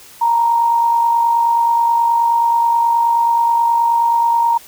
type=tone with amplitude modulation; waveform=sine; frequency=932.3 Hz; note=A#5; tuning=in tune; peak=-9 dBFS; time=0.21-4.58 s; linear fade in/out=10 ms; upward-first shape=sine; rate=49.4 Hz; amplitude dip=40%; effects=white hiss -41 dBFS RMS until 4.67 s